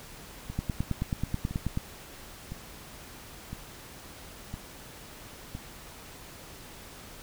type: two click trains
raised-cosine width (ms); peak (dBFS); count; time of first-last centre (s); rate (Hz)
5; -16 / -24; 12 / 6; 0.59-1.774 / 0.5-5.551; 9.29 / 0.99
effects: pink hiss -47 dBFS RMS until 7.22 s